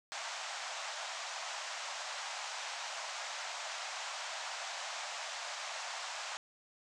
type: band-pass noise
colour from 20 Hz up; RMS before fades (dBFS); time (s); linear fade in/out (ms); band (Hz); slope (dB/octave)
pink; -42; 0.12-6.37; 0; 630 to 7600; 48
effects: none